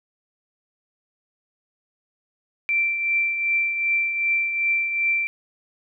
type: tone with tremolo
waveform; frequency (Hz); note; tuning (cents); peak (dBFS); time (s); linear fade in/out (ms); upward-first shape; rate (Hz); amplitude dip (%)
sine; 2348; D7; -1; -17; 2.69-5.27; 0; triangle; 2.6; 55
effects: none